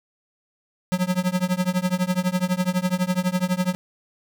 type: tone with tremolo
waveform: square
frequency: 182.1 Hz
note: F#3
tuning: 27 cents flat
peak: -17 dBFS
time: 0.92-3.75 s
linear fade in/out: 0 ms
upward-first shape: triangle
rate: 12 Hz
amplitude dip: 100%
effects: none